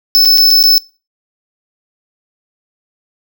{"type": "tone with dropouts", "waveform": "square", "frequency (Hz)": 5260, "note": "E8", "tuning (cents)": -5, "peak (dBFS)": -5, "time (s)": [0.15, 0.78], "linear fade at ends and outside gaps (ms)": 0, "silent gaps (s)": [[0.25, 0.256], [0.375, 0.381], [0.505, 0.51], [0.628, 0.638]], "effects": ["noise-tail reverb RT60 0.3 s tail -22 dB re dry"]}